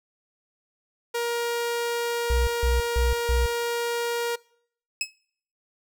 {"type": "tone", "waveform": "sawtooth", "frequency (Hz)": 472.1, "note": "A#4", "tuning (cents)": 22, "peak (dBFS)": -21, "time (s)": [1.14, 4.36], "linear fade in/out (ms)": 10}
{"type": "tone bursts", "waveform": "sine", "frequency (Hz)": 61.74, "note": "B1", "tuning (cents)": 0, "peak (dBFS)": -20, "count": 4, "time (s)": [2.3, 3.46], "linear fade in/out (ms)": 0, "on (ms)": 170, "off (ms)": 160}
{"type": "tone with exponential decay", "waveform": "20% pulse", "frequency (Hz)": 2580, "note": "E7", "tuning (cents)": -38, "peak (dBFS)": -16, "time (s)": [5.01, 5.11], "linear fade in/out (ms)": 2, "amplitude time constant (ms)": 20}
{"effects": ["noise-tail reverb RT60 0.6 s tail -24 dB re dry"]}